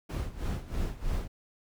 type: noise with tremolo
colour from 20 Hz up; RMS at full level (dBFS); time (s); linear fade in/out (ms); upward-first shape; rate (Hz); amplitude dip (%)
brown; -30; 0.09-1.28; 10; sine; 3.1; 80
effects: none